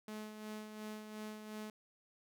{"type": "tone with tremolo", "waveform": "sawtooth", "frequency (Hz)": 214.2, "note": "A3", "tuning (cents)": -46, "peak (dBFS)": -39, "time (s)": [0.08, 1.7], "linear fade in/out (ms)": 2, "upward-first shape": "sine", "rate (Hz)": 2.8, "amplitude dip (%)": 50, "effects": []}